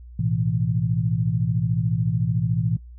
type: chord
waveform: sine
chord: A suspended second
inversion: none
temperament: just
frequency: 110 / 123.75 / 165 Hz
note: A2 / B2 / E3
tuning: 0 / +4 / +2 cents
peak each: -24 dBFS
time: 0.19-2.77 s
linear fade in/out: 5 ms
effects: noise-tail reverb RT60 0.1 s tail -22 dB re dry + added 60 Hz sine -39 dBFS peak until 2.98 s